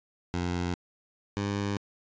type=tone pair in turn; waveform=15% pulse; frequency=88.3 / 100.98 Hz; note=F2 / G#2; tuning=+20 / -48 cents; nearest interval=major second; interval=232 cents; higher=second; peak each=-22 dBFS; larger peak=neither; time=0.34-0.74 / 1.37-1.77 s; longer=neither; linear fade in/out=0 ms; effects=resampled to 16000 Hz